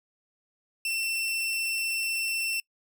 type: tone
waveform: sawtooth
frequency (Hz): 2692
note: E7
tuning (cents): +36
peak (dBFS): -24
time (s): 0.85-2.6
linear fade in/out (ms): 2
effects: noise-tail reverb RT60 0.1 s tail -26 dB re dry